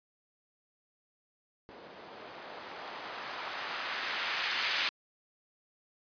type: noise with low-pass filter sweep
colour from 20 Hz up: violet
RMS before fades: -37 dBFS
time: 1.69-4.89 s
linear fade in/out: 0 ms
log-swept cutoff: 420 to 2400 Hz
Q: 0.93
effects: resampled to 11025 Hz